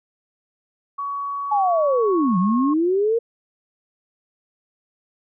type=tone with pitch glide; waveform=sine; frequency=1125 to 1083.5 Hz; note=C#6 to C#6; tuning=+25 to -40 cents; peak=-24 dBFS; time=0.98-2.74 s; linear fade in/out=10 ms; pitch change=-65 cents; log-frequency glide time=1.93-2.6 s
type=linear two-way sweep; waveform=sine; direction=down then up; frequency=856 to 173.5 to 472.5 Hz; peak=-16 dBFS; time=1.51-3.19 s; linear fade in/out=10 ms; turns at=2.38 s
effects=none